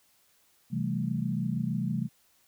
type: chord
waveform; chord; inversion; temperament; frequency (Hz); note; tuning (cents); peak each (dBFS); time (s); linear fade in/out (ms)
sine; A minor seventh; first; equal with one note detuned; 130.81 / 164.81 / 193.52 / 220; C3 / E3 / G3 / A3; 0 / 0 / -22 / 0; -33; 0.7-2.09; 50
effects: white hiss -66 dBFS RMS until 2.47 s